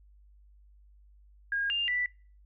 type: tone with pitch steps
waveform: sine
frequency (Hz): 1627 / 2803 / 1972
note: G#6 / F7 / B6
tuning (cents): -36 / +6 / -3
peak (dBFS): -27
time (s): 1.52-2.06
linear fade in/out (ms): 2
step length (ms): 180
effects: noise-tail reverb RT60 0.4 s tail -23 dB re dry + added 50 Hz sine -55 dBFS peak until 2.45 s